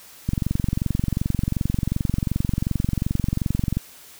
click train, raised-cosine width 5 ms, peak -9 dBFS, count 80, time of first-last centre 0.29-3.77 s, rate 22.7 Hz, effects white hiss -46 dBFS RMS until 4.19 s

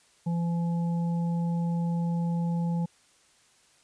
harmonic tone, 170 Hz, F3, 46 cents flat, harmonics 1 / 3 / 5, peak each -25 / -42 / -41 dBFS, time 0.26-2.86 s, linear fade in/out 10 ms, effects white hiss -62 dBFS RMS until 3.83 s + resampled to 22050 Hz

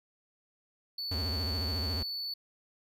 triangle tone, 4467 Hz, C#8, 12 cents sharp, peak -33 dBFS, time 0.98-2.34 s, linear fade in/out 5 ms
square tone with vibrato, 82.41 Hz, E2, in tune, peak -33 dBFS, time 1.11-2.03 s, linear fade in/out 5 ms, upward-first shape sine, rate 14 Hz, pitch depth 240 cents each way
effects none

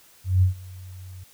sine tone with ADSR envelope, 92.5 Hz, F#2, in tune, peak -13 dBFS, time 0.24-1.24 s, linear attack 180 ms, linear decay 120 ms, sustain -24 dB, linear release 8 ms, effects white hiss -54 dBFS RMS until 1.33 s

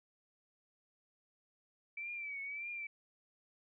sine tone with vibrato, 2308 Hz, D7, 31 cents flat, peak -40 dBFS, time 1.97-2.87 s, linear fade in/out 5 ms, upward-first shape triangle, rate 1.7 Hz, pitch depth 86 cents each way, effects none

